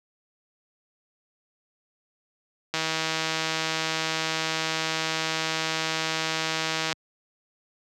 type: click train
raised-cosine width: 0.2 ms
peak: -9 dBFS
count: 671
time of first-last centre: 2.74-6.928 s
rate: 160 Hz
effects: high-pass 100 Hz 12 dB/octave